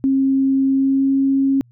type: tone with pitch glide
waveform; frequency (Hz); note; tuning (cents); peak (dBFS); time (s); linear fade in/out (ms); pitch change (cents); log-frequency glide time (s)
sine; 269 to 271.5; C4 to C#4; +48 to -36; -13; 0.04-1.61; 0; +16; 0.69-1.12
effects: added 120 Hz sine -48 dBFS peak until 1.71 s